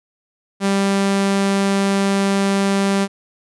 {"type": "tone", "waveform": "sawtooth", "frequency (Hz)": 197, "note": "G3", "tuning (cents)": 9, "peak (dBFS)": -11, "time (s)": [0.6, 3.08], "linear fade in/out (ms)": 50, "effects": ["resampled to 24000 Hz"]}